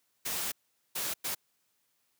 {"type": "noise bursts at uneven times", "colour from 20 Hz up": "white", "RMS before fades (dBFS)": -34, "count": 3, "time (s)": [[0.25, 0.52], [0.95, 1.14], [1.24, 1.35]], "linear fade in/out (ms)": 10, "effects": ["white hiss -75 dBFS RMS until 2.19 s", "high-pass 80 Hz 12 dB/octave"]}